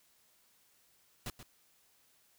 pink noise with echo, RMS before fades -40 dBFS, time 1.26-1.3 s, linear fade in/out 2 ms, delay 130 ms, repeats 1, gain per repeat -11 dB, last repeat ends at 1.43 s, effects white hiss -69 dBFS RMS until 2.38 s

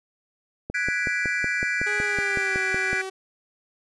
click train, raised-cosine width 2 ms, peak -17 dBFS, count 13, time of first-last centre 0.7-2.93 s, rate 5.38 Hz
triangle chord, G# half-diminished seventh, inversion third, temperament equal, 1480 / 1661.2 / 1975.5 / 2349 Hz, F#6 / G#6 / B6 / D7, 0 / 0 / 0 / 0 cents, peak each -27 dBFS, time 0.74-3.02 s, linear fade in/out 10 ms
sawtooth tone with pitch glide, 415.3 to 380.8 Hz, G#4 to F#4, 0 to +50 cents, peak -27 dBFS, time 1.86-3.1 s, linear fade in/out 10 ms, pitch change -150 cents, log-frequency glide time 2.02-2.59 s
effects resampled to 24000 Hz

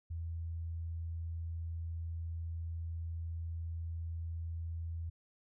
sine tone, 82.9 Hz, E2, 10 cents sharp, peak -37 dBFS, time 0.1-5.1 s, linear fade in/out 10 ms, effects none

